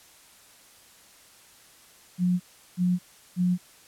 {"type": "tone bursts", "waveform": "sine", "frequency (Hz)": 179.5, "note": "F3", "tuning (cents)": 48, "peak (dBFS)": -20, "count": 3, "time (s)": [2.18, 3.58], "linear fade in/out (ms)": 50, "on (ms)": 220, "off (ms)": 370, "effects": ["white hiss -54 dBFS RMS until 3.87 s", "low-pass 12000 Hz 12 dB/octave"]}